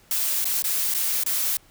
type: noise with dropouts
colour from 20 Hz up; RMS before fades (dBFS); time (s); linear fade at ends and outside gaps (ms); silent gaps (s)
blue; -24; 0.11-1.57; 1; 0.444-0.454 / 0.622-0.641 / 0.939-0.947 / 1.236-1.262
effects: pink hiss -56 dBFS RMS until 1.7 s